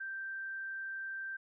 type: tone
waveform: sine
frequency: 1568 Hz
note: G6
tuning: in tune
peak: -38 dBFS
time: 0-1.37 s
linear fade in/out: 10 ms
effects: none